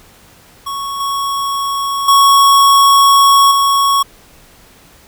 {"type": "tone with level steps", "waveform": "square", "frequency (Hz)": 1108.7, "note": "C#6", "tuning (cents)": 0, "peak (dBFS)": [-20, -16, -6, -10], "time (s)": [0.66, 4.03], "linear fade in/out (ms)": 10, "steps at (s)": [1, 2.08, 3.51], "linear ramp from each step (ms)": 5, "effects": ["pink hiss -44 dBFS RMS until 5.07 s"]}